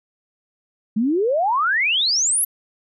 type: exponential sweep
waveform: sine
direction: up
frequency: 204 to 11840 Hz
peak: -16 dBFS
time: 0.96-2.45 s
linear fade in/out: 10 ms
effects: none